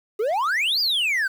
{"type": "exponential two-way sweep", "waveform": "triangle", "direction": "up then down", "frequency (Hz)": [397.2, 5000, 1485], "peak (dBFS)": -18, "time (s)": [0.19, 1.28], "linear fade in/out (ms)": 10, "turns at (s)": 0.8, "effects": ["8-bit"]}